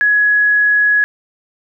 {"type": "tone", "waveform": "sine", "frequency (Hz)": 1679, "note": "G#6", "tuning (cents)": 18, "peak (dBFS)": -9, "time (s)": [0.01, 1.04], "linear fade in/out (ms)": 0, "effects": []}